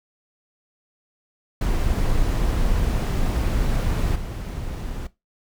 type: noise with level steps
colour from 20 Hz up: brown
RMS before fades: -21 / -29 dBFS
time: 1.61-5.07 s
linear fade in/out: 5 ms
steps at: 4.15 s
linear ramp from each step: 10 ms
effects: noise-tail reverb RT60 0.2 s tail -17 dB re dry